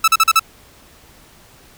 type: tone bursts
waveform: sawtooth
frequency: 1312 Hz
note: E6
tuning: 9 cents flat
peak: -5 dBFS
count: 5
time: 0.04-0.395 s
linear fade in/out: 5 ms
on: 39 ms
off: 40 ms
effects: pink hiss -47 dBFS RMS until 1.77 s